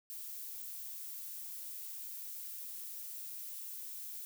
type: noise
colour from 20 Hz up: violet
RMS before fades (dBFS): -45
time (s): 0.1-4.25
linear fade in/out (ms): 0
effects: none